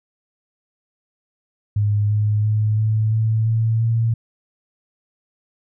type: tone with pitch steps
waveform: sine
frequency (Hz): 103.83 / 105.52 / 107.24 / 108.99 / 110.77 / 112.58 / 114.41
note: G#2 / G#2 / A2 / A2 / A2 / A2 / A#2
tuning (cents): 0 / +28 / -44 / -16 / +12 / +40 / -32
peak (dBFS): -15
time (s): 1.76-4.14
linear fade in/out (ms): 5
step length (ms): 340
effects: none